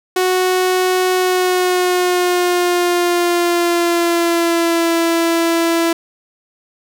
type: tone with pitch glide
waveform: sawtooth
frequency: 368.6 to 334.1 Hz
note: F#4 to E4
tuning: -7 to +23 cents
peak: -9 dBFS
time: 0.16-5.93 s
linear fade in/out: 5 ms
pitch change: -170 cents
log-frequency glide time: 1.14-4.94 s
effects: none